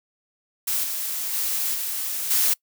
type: noise with level steps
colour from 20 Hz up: blue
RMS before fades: -24 / -28 / -25 / -28 / -20 dBFS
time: 0.67-2.54 s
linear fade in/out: 10 ms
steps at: 0.83 / 1.33 / 1.74 / 2.3 s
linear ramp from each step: 10 ms
effects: noise-tail reverb RT60 0.1 s tail -24 dB re dry